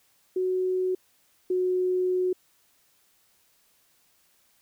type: tone pair in turn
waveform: sine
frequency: 370 / 366.4 Hz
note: F#4 / F#4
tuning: 0 / -17 cents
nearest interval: unison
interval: 17 cents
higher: first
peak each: -23 / -22 dBFS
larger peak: second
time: 0.36-0.95 / 1.5-2.33 s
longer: second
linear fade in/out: 5 ms
effects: white hiss -65 dBFS RMS until 4.61 s